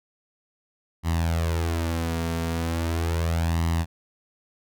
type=tone with flanger; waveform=sawtooth; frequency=83 Hz; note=E2; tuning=12 cents sharp; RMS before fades=-25 dBFS; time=1.03-3.86 s; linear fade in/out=50 ms; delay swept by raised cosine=1 to 4.4 ms; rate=0.38 Hz; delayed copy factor=+0.65; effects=none